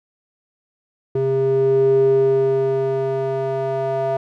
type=tone with band-pass filter sweep; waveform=square; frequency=134 Hz; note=C3; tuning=42 cents sharp; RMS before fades=-18 dBFS; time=1.15-4.17 s; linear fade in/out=5 ms; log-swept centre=340 to 620 Hz; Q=5.3; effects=none